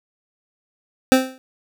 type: tone with exponential decay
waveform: 25% pulse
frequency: 260.6 Hz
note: C4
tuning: 7 cents flat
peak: -3 dBFS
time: 1.12-1.38 s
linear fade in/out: 0 ms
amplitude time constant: 56 ms
effects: none